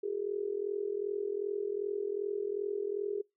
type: tone with amplitude modulation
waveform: sine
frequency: 406.7 Hz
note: G#4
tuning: 36 cents flat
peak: -28 dBFS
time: 0.03-3.22 s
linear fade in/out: 10 ms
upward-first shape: sine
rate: 42.6 Hz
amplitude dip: 90%
effects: noise-tail reverb RT60 0.2 s tail -25 dB re dry